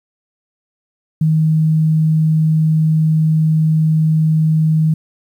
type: tone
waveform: sine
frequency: 157.5 Hz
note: D#3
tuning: 21 cents sharp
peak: -10 dBFS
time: 1.21-4.94 s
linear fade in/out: 5 ms
effects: 8-bit